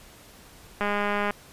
click train, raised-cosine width 0.5 ms, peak -12 dBFS, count 103, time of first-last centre 0.81-1.308 s, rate 205 Hz, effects pink hiss -50 dBFS RMS until 1.52 s + resampled to 32000 Hz

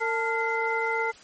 sine tone cluster, 455.4 / 887 / 1400 / 2057 Hz, A#4 / A5 / F6 / C7, -40 / +14 / +4 / -30 cents, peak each -29 / -29 / -31 / -29 dBFS, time 0-1.12 s, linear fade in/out 20 ms, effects white hiss -50 dBFS RMS until 1.23 s + MP3 32 kbps

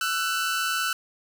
sawtooth tone pair together, 1334.3 / 1495 Hz, E6 / F#6, +21 / +17 cents, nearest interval major second, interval 196 cents, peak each -24 / -23 dBFS, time 0.01-0.93 s, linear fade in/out 2 ms, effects 9-bit

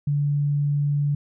sine tone, 144.6 Hz, D3, 27 cents flat, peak -19 dBFS, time 0.07-1.15 s, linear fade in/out 5 ms, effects none

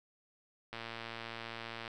click train, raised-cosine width 0.3 ms, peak -26 dBFS, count 133, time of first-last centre 0.73-1.878 s, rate 115 Hz, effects none

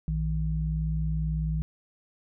sine tone pair together, 59 / 157.5 Hz, A#1 / D#3, +22 / +21 cents, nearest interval octave + perfect fourth, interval 1699 cents, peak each -28 dBFS, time 0.08-1.62 s, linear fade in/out 0 ms, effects none

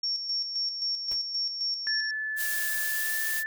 sine tone with tremolo, 5490 Hz, F8, 31 cents flat, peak -26 dBFS, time 0.03-2.11 s, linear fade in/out 5 ms, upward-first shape square, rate 3.8 Hz, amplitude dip 50%
pink noise with exponential decay, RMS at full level -40 dBFS, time 1.11-1.22 s, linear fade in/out 5 ms, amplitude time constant 22 ms
sine tone with pitch glide, 1737 to 1760.2 Hz, A6 to A6, -23 to 0 cents, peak -29 dBFS, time 1.87-3.46 s, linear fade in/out 0 ms, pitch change +23 cents, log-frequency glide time 2.83-3.21 s
blue noise, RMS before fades -32 dBFS, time 2.36-3.44 s, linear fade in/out 50 ms
effects none

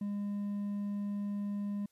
triangle tone with hard clipping, 203.4 Hz, G#3, 36 cents flat, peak -34 dBFS, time 0.01-1.86 s, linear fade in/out 5 ms, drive 5 dB, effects white hiss -75 dBFS RMS until 1.91 s + resampled to 32000 Hz

